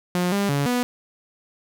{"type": "tone with pitch steps", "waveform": "sawtooth", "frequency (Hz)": [178.5, 200.6, 141.9, 245.9], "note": ["F3", "G3", "C#3", "B3"], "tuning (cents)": [38, 40, 41, -7], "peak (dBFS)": -16, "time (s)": [0.15, 0.83], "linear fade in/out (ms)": 0, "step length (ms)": 170, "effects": []}